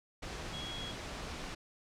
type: tone in noise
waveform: sine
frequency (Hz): 3322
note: G#7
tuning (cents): 0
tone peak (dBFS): -42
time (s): 0.53-0.92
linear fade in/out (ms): 10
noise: pink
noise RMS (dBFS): -42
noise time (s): 0.22-1.55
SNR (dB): -3
effects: low-pass 6000 Hz 12 dB/octave